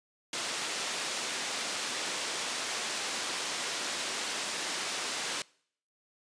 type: band-pass noise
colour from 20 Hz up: white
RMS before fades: -35 dBFS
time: 0.33-5.42 s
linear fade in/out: 2 ms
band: 250 to 6100 Hz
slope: 12 dB/octave
effects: noise-tail reverb RT60 0.6 s tail -24 dB re dry + resampled to 22050 Hz